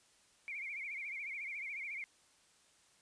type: tone with vibrato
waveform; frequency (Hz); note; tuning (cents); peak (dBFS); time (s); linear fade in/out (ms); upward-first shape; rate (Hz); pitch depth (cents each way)
sine; 2246; C#7; +22; -40; 0.48-2.04; 0; triangle; 14; 150
effects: white hiss -68 dBFS RMS until 3.01 s + resampled to 22050 Hz